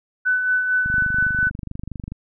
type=tone with tremolo; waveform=sine; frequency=1500 Hz; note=F#6; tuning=23 cents sharp; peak=-15 dBFS; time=0.25-1.5 s; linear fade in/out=20 ms; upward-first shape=sine; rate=4.4 Hz; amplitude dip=45%
type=click train; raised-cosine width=5 ms; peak=-18 dBFS; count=32; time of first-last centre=0.86-2.12 s; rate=24.6 Hz
effects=none